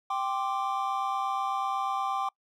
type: chord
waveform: triangle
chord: G suspended fourth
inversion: none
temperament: equal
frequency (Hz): 784 / 1046.5 / 1174.7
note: G5 / C6 / D6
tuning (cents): 0 / 0 / 0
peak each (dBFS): -29 / -32 / -30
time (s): 0.1-2.29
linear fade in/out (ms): 5
effects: noise-tail reverb RT60 0.1 s tail -25 dB re dry